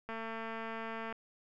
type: click train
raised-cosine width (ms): 0.5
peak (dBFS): -27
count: 234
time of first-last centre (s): 0.09-1.126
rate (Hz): 225
effects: none